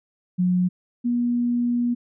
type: tone pair in turn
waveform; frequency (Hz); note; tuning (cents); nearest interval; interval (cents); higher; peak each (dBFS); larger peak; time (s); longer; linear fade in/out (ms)
sine; 180.6 / 240.9; F#3 / B3; -42 / -43; perfect fourth; 499; second; -17 / -19; first; 0.38-0.69 / 1.04-1.95; second; 20
effects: none